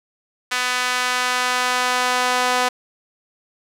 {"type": "tone with high-pass filter sweep", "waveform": "sawtooth", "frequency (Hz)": 250, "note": "B3", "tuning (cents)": 21, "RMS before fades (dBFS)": -20, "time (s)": [0.51, 2.69], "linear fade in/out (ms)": 10, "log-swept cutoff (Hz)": [1500, 770], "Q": 1.1, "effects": ["low-pass 9000 Hz 12 dB/octave", "7-bit"]}